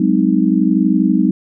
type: chord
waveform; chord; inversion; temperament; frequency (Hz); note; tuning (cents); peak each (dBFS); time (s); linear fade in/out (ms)
sine; Ab dominant seventh; third; just; 186.89 / 207.7 / 259.6 / 311.5; Gb3 / Ab3 / C4 / Eb4; +18 / 0 / -13 / +2; -16; 0-1.31; 5
effects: none